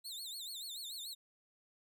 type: tone with vibrato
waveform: sawtooth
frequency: 3951 Hz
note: B7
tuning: in tune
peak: -40 dBFS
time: 0.04-1.15 s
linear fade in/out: 20 ms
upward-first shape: sine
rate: 6.9 Hz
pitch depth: 190 cents each way
effects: none